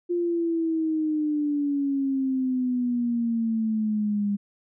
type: exponential sweep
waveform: sine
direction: down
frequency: 351.6 to 201.3 Hz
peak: -22 dBFS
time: 0.09-4.37 s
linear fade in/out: 20 ms
effects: none